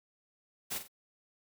white noise with echo, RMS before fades -36 dBFS, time 0.7-0.79 s, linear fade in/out 20 ms, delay 46 ms, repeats 2, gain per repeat -9 dB, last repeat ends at 0.882 s, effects none

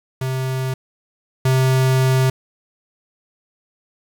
square tone pair in turn, 130.81 / 130.81 Hz, C3 / C3, 0 / 0 cents, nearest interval unison, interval 0 cents, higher neither, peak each -21 / -14 dBFS, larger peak second, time 0.21-0.74 / 1.45-2.3 s, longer second, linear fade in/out 5 ms, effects 7-bit

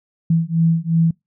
sine beating tone pair, 163.5 / 166.3 Hz, E3 / E3, -14 / +16 cents, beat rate 2.8 Hz, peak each -17 dBFS, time 0.3-1.11 s, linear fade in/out 5 ms, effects noise-tail reverb RT60 0.2 s tail -26 dB re dry

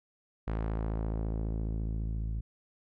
sawtooth tone with low-pass filter sweep, 54.6 Hz, A1, 13 cents flat, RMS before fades -33 dBFS, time 0.47-2.41 s, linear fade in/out 10 ms, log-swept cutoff 1800 to 130 Hz, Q 0.72, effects none

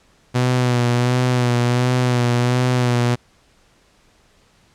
sawtooth tone with vibrato, 123.47 Hz, B2, in tune, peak -11 dBFS, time 0.34-3.16 s, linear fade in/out 20 ms, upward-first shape sine, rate 1.4 Hz, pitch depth 36 cents each way, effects pink hiss -56 dBFS RMS until 4.74 s + low-pass 8000 Hz 12 dB/octave

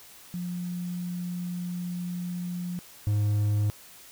sine / triangle tone pair in turn, 177 / 104.31 Hz, F3 / G#2, +23 / +8 cents, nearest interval major sixth, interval 915 cents, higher first, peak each -30 / -20 dBFS, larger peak second, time 0.34-2.79 / 3.07-3.7 s, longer first, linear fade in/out 0 ms, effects white hiss -50 dBFS RMS until 4.11 s

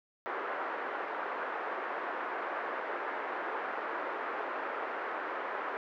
white band-pass noise, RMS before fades -37 dBFS, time 0.26-5.77 s, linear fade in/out 0 ms, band 350 to 1600 Hz, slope 24 dB/octave, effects none

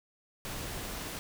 pink noise, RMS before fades -39 dBFS, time 0.45-1.19 s, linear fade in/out 0 ms, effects none

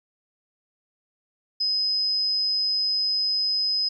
sine tone, 5050 Hz, D#8, 25 cents sharp, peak -21 dBFS, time 1.6-3.89 s, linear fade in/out 10 ms, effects 10-bit

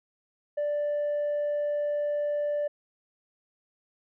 triangle tone with tanh clipping, 587.3 Hz, D5, in tune, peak -26 dBFS, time 0.57-2.68 s, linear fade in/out 10 ms, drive 6 dB, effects none

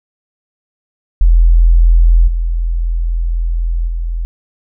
sine tone with level steps, 42 Hz, E1, 33 cents sharp, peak -4 / -12 / -15 dBFS, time 1.21-4.25 s, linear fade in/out 0 ms, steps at 2.27 / 3.87 s, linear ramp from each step 10 ms, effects none

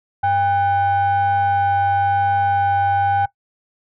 sine tone with frequency modulation, 800 Hz, G5, 35 cents sharp, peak -13 dBFS, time 0.23-3.26 s, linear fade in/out 10 ms, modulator 701 Hz, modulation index 0.5, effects noise-tail reverb RT60 0.1 s tail -19 dB re dry + tanh soft clip ceiling -11 dBFS

